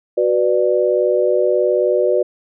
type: chord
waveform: sine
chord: B minor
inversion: second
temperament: just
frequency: 370.4 / 493.9 / 592.7 Hz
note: F#4 / B4 / D5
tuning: +2 / 0 / +16 cents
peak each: -17 dBFS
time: 0.17-2.23 s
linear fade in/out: 10 ms
effects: none